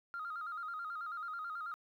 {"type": "tone with vibrato", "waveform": "sine", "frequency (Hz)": 1319, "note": "E6", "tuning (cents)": 1, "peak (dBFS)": -38, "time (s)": [0.14, 1.74], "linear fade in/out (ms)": 0, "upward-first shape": "square", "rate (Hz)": 9.2, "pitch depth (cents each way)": 88, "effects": ["tanh soft clip ceiling -35 dBFS", "12-bit"]}